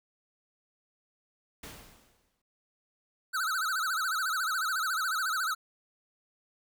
pink noise with exponential decay, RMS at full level -42 dBFS, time 1.63-2.42 s, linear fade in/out 5 ms, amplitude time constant 170 ms
square tone with vibrato, 1396 Hz, F6, 1 cent flat, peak -29 dBFS, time 3.33-5.55 s, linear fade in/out 20 ms, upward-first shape sine, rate 14 Hz, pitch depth 180 cents each way
effects none

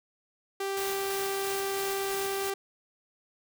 sawtooth tone, 392 Hz, G4, in tune, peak -26 dBFS, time 0.6-2.54 s, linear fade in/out 5 ms
white noise with tremolo, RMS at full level -37 dBFS, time 0.77-2.5 s, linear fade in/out 0 ms, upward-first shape square, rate 3 Hz, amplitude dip 25%
effects none

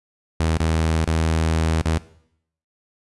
sawtooth tone with dropouts, 80.5 Hz, E2, 41 cents flat, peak -14 dBFS, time 0.4-1.98 s, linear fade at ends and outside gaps 0 ms, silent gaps 0.571-0.603 / 1.043-1.076 / 1.815-1.857 s, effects noise-tail reverb RT60 0.7 s tail -18 dB re dry + resampled to 24000 Hz

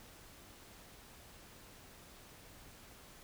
silence, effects pink hiss -57 dBFS RMS until 3.23 s

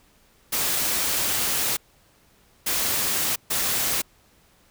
white noise bursts at uneven times, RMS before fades -24 dBFS, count 3, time 0.52-1.77 / 2.66-3.36 / 3.5-4.02 s, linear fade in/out 10 ms, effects pink hiss -59 dBFS RMS until 4.7 s

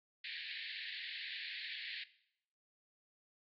pink band-pass noise, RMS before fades -45 dBFS, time 0.24-2.04 s, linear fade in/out 5 ms, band 1700 to 4500 Hz, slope 96 dB/octave, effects noise-tail reverb RT60 0.7 s tail -17 dB re dry + MP3 48 kbps

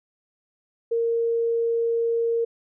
sine tone, 462.9 Hz, A#4, 12 cents flat, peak -20 dBFS, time 0.91-2.45 s, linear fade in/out 10 ms, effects none

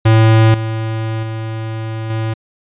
square tone with level steps, 111.3 Hz, A2, 20 cents sharp, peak -7 / -18 / -21 / -17 dBFS, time 0.05-2.34 s, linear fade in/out 10 ms, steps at 0.54 / 1.23 / 2.1 s, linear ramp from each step 2 ms, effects resampled to 8000 Hz

